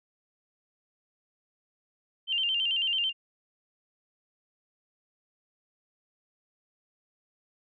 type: tone with vibrato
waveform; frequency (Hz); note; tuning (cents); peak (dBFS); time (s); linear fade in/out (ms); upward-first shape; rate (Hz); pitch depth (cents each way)
sine; 2949; F#7; -6; -25; 2.27-3.13; 50; square; 9.1; 89
effects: none